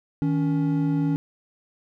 triangle tone pair together, 158.04 / 281.6 Hz, D#3 / C#4, +27 / +27 cents, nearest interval minor seventh, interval 1000 cents, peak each -21 dBFS, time 0.22-1.16 s, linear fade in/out 0 ms, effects none

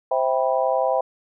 sine chord, C major seventh, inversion none, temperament just, 523.3 / 654.1 / 784.9 / 981.1 Hz, C5 / E5 / G5 / B5, 0 / -14 / +2 / -12 cents, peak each -22 / -23 / -24 / -27 dBFS, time 0.11-1.01 s, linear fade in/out 5 ms, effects none

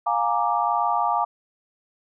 sine chord, Bb dominant seventh, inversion second, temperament equal with one note detuned, 704.5 / 830.6 / 932.3 / 1174.7 Hz, F5 / Ab5 / Bb5 / D6, +15 / 0 / 0 / 0 cents, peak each -25 dBFS, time 0.06-1.25 s, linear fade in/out 10 ms, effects none

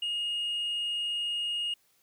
sine tone, 2859 Hz, F7, 40 cents sharp, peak -27 dBFS, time 0.02-1.74 s, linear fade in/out 5 ms, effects tanh soft clip ceiling -27 dBFS + white hiss -68 dBFS RMS until 2.02 s

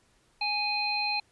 harmonic tone, 830 Hz, G#5, 1 cent flat, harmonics 1 / 3 / 5, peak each -32 / -30 / -31 dBFS, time 0.41-1.2 s, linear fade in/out 5 ms, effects pink hiss -66 dBFS RMS until 1.31 s + resampled to 24000 Hz

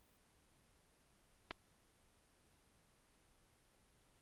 clicks, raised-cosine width 0.3 ms, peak -27 / -30 dBFS, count 2, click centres 1.509 / 1.512 s, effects pink hiss -72 dBFS RMS until 4.21 s + Opus 32 kbps

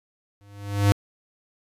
square tone with exponential growth, 101.2 Hz, G#2, 44 cents flat, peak -13 dBFS, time 0.41-0.92 s, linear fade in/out 0 ms, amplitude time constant 110 ms, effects resampled to 32000 Hz

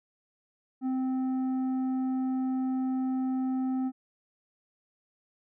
sine tone with tanh clipping, 259.8 Hz, C4, 12 cents flat, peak -28 dBFS, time 0.81-3.92 s, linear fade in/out 50 ms, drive 7 dB, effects none

